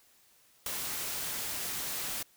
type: noise with ADSR envelope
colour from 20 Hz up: white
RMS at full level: -32 dBFS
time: 0.66-2.23 s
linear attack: 3 ms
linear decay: 6 ms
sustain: -4 dB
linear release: 6 ms
effects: white hiss -64 dBFS RMS until 2.36 s